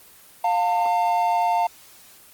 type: tone pair together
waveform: triangle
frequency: 704.9 / 902 Hz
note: F5 / A5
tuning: +16 / +43 cents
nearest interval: major third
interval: 427 cents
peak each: -19 dBFS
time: 0.44-1.67 s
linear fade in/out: 5 ms
effects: white hiss -49 dBFS RMS until 2.33 s + Opus 24 kbps